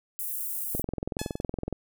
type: high-pass noise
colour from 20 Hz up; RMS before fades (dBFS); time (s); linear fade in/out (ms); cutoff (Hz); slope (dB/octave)
white; -33; 0.19-0.82; 0; 10000; 24
type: click train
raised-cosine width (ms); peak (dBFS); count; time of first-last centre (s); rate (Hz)
2; -17; 22; 0.75-1.727; 21.5
type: tone with exponential decay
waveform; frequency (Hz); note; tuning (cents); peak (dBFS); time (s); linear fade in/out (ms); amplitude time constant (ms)
5% pulse; 857; A5; -46; -20; 1.19-1.41; 1; 47
effects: none